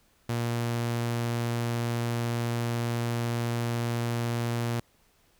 sawtooth tone, 118 Hz, A#2, 22 cents sharp, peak -23 dBFS, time 0.29-4.8 s, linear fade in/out 5 ms, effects pink hiss -65 dBFS RMS until 5.39 s

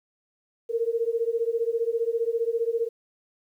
sine beating tone pair, 454.6 / 469.6 Hz, A#4 / A#4, -43 / +13 cents, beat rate 15 Hz, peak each -26 dBFS, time 0.69-2.89 s, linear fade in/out 20 ms, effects 10-bit

